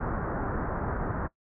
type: low-pass noise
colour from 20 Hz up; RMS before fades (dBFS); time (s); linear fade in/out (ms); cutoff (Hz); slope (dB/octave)
pink; -31; 0-1.28; 20; 1600; 48
effects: noise-tail reverb RT60 0.1 s tail -19 dB re dry